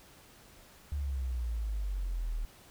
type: exponential sweep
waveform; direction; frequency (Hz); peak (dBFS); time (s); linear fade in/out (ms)
sine; down; 73.9 to 37.87; -31; 0.92-2.45; 0
effects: pink hiss -57 dBFS RMS until 2.7 s